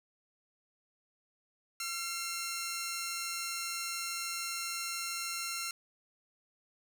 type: tone pair together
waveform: 10% pulse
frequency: 1361 / 2128 Hz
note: F6 / C7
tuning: -45 / +29 cents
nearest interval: minor sixth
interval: 774 cents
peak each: -29 / -31 dBFS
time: 1.8-5.71 s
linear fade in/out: 2 ms
effects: 11-bit